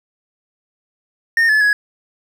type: tone with pitch steps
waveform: triangle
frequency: 1832 / 1725 / 1674 Hz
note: A#6 / A6 / G#6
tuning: -31 / -35 / +13 cents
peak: -9 dBFS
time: 1.37-1.73 s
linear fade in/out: 2 ms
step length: 120 ms
effects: none